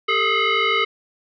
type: tone with frequency modulation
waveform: sine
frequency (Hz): 450.1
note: A4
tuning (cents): +39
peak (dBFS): -16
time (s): 0.08-0.85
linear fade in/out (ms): 10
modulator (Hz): 848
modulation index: 3.2
effects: none